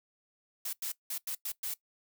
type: noise bursts at uneven times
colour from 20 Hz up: blue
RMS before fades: -36 dBFS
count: 6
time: 0.65-0.73 / 0.82-0.92 / 1.1-1.18 / 1.27-1.35 / 1.45-1.52 / 1.63-1.74 s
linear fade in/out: 5 ms
effects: noise-tail reverb RT60 0.1 s tail -19 dB re dry